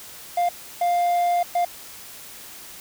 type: tone bursts at uneven times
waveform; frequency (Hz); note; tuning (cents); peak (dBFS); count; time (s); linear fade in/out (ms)
triangle; 701; F5; +6; -16; 3; 0.37-0.49 / 0.81-1.43 / 1.55-1.65; 5
effects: white hiss -41 dBFS RMS until 2.8 s